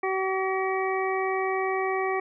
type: harmonic tone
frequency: 380.4 Hz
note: F#4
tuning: 48 cents sharp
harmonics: 1 / 2 / 3 / 5 / 6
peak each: -27 / -30 / -32 / -34 / -35 dBFS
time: 0.03-2.2 s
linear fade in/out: 5 ms
effects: none